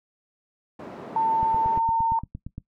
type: band-pass noise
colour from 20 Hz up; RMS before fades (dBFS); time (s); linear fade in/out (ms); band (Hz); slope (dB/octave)
white; -39; 0.79-1.79; 5; 180 to 580; 12
type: tone with pitch glide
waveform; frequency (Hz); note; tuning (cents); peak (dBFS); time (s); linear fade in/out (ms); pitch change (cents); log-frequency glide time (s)
sine; 896 to 909; A5 to A#5; +31 to -44; -19; 1.16-2.19; 2; +25; 1.64-1.8
type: click train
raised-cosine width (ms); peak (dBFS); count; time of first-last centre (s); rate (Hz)
5; -22; 11; 1.43-2.581; 8.69
effects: noise-tail reverb RT60 0.1 s tail -18 dB re dry